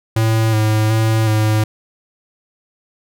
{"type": "tone with pitch steps", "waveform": "square", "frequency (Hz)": [111.6, 108.3, 111, 108.1], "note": ["A2", "A2", "A2", "A2"], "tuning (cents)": [25, -27, 16, -30], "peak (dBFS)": -13, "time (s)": [0.16, 1.64], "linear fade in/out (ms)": 5, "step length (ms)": 370, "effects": []}